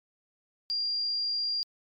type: tone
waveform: sine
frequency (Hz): 4781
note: D8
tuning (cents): +30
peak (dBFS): -27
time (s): 0.7-1.63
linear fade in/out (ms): 0
effects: MP3 96 kbps